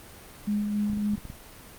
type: tone with tremolo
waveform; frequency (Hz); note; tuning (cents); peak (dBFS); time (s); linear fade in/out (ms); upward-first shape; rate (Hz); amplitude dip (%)
sine; 207.7; G#3; 0; -23; 0.47-1.16; 10; sine; 3.6; 35
type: clicks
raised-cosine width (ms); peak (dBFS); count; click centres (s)
5; -25; 7; 0.899 / 0.933 / 0.973 / 1.136 / 1.18 / 1.253 / 1.301
effects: pink hiss -47 dBFS RMS until 1.78 s + Opus 32 kbps